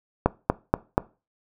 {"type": "click train", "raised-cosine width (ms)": 1, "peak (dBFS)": -3, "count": 4, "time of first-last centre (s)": [0.26, 0.979], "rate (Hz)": 4.17, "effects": ["noise-tail reverb RT60 0.3 s tail -20 dB re dry"]}